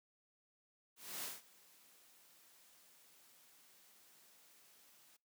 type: noise with ADSR envelope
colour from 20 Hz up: white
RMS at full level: -43 dBFS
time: 0.96-5.17 s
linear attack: 270 ms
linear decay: 180 ms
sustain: -23 dB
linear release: 12 ms
effects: noise-tail reverb RT60 0.3 s tail -24 dB re dry + high-pass 150 Hz 12 dB/octave